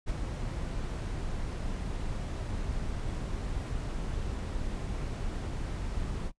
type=noise with ADSR envelope; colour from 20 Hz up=brown; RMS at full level=-29 dBFS; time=0.06-6.32 s; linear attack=36 ms; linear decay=16 ms; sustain=-5 dB; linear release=54 ms; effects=noise-tail reverb RT60 0.1 s tail -22 dB re dry + resampled to 22050 Hz